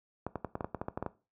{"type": "clicks", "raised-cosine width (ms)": 1, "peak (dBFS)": -20, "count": 12, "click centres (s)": [0.266, 0.357, 0.447, 0.554, 0.608, 0.645, 0.747, 0.815, 0.884, 0.975, 1.026, 1.063], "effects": ["noise-tail reverb RT60 0.3 s tail -17 dB re dry", "high-pass 60 Hz 12 dB/octave"]}